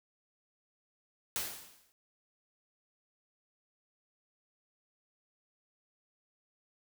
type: noise with exponential decay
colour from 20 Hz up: white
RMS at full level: -33 dBFS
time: 1.36-1.92 s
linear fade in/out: 0 ms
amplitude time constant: 120 ms
effects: none